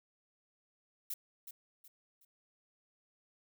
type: noise with echo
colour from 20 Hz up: violet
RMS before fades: -39 dBFS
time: 1.1-1.14 s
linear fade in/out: 5 ms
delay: 370 ms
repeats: 3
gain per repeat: -9 dB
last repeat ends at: 2.25 s
effects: none